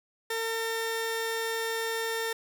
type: tone pair together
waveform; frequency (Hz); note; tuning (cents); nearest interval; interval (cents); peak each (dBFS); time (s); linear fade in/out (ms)
sawtooth; 453 / 906; A#4 / A#5; -50 / -50; octave; 1200; -27; 0.3-2.33; 5
effects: 11-bit